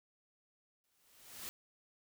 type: noise with exponential growth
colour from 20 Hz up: white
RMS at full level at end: -43 dBFS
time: 0.84-1.49 s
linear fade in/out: 0 ms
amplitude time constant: 140 ms
effects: none